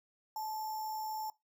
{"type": "tone with sample-and-hold", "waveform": "sine", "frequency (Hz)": 868, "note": "A5", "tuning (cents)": -24, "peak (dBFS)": -36, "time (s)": [0.36, 1.3], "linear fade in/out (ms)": 2, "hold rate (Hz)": 6300, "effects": ["noise-tail reverb RT60 0.2 s tail -21 dB re dry"]}